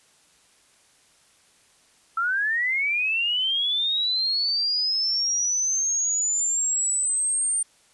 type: linear sweep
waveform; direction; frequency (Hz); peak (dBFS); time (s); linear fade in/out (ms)
sine; up; 1318 to 8870; -21; 2.17-7.63; 5
effects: white hiss -59 dBFS RMS until 7.93 s + resampled to 24000 Hz